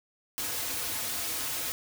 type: noise with comb filter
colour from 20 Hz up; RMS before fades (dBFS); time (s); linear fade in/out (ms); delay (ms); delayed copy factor
white; -33; 0.38-1.72; 0; 5.1; -0.8
effects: none